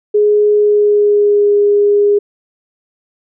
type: tone with pitch glide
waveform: sine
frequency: 417.7 to 409.8 Hz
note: G#4 to G#4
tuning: +10 to -23 cents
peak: -7 dBFS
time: 0.14-2.19 s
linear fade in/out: 10 ms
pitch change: -33 cents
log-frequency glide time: 0.53-1.55 s
effects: none